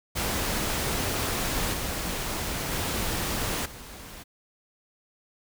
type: noise with level steps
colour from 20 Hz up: pink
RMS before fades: -28 / -31 / -29 / -43 dBFS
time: 0.15-4.24 s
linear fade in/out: 20 ms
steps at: 1.73 / 2.71 / 3.65 s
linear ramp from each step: 10 ms
effects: none